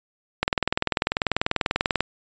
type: click train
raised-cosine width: 0.3 ms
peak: -4 dBFS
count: 33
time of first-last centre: 0.43-2.006 s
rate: 20.3 Hz
effects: resampled to 16000 Hz